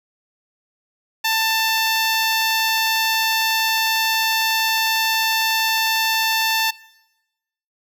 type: tone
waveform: 10% pulse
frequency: 889 Hz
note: A5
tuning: 18 cents sharp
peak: -9 dBFS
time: 1.24-6.71 s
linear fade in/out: 10 ms
effects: noise-tail reverb RT60 1.0 s tail -21 dB re dry